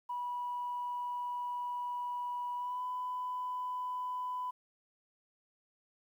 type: tone with pitch glide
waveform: sine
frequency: 977 to 999.3 Hz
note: B5 to B5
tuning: -19 to +20 cents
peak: -34 dBFS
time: 0.09-4.51 s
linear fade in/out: 10 ms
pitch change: +39 cents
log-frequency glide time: 2.56-2.82 s
effects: tanh soft clip ceiling -30 dBFS + 11-bit